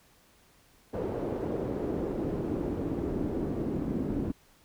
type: noise with band-pass filter sweep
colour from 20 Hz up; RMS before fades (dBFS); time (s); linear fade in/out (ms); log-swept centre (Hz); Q
brown; -32; 0.93-4.32; 10; 450 to 270; 1.9
effects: pink hiss -62 dBFS RMS until 4.64 s